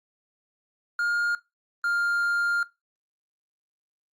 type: tone pair in turn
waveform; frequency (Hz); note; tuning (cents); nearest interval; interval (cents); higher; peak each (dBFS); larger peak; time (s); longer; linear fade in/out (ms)
triangle; 1416 / 1402.2; F6 / F6; +23 / +7; unison; 16; first; -21; neither; 0.99-1.35 / 1.84-2.63; second; 2
effects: noise-tail reverb RT60 0.2 s tail -17 dB re dry + Opus 48 kbps